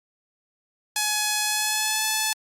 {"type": "tone with pitch glide", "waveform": "5% pulse", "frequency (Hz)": [845, 867.8], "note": ["G#5", "A5"], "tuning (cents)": [30, -24], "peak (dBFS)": -10, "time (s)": [0.96, 2.33], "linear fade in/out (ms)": 2, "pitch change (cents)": 46, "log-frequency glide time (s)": [1.43, 2.06], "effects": ["Opus 48 kbps"]}